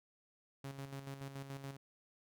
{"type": "tone with tremolo", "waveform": "sawtooth", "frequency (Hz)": 137.4, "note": "C#3", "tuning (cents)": -15, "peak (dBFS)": -39, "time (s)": [0.64, 1.77], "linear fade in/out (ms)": 5, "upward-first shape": "square", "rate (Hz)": 7, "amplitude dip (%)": 55, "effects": []}